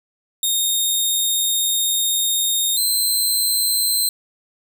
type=tone pair in turn; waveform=15% pulse; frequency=3696 / 4105 Hz; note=A#7 / C8; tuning=-16 / -34 cents; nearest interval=major second; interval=182 cents; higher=second; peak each=-10 dBFS; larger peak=neither; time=0.43-2.77 / 2.77-4.09 s; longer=first; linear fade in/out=2 ms; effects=none